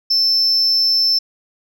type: tone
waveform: sine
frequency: 5310 Hz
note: E8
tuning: 12 cents sharp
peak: -10 dBFS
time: 0.1-1.19 s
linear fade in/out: 10 ms
effects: tanh soft clip ceiling -11 dBFS